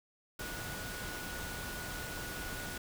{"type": "tone in noise", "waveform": "sine", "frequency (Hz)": 1461, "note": "F#6", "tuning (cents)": -22, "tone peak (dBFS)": -45, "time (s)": [0.39, 2.78], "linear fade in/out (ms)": 5, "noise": "pink", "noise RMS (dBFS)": -42, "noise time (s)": [0.39, 2.78], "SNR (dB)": -6, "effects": []}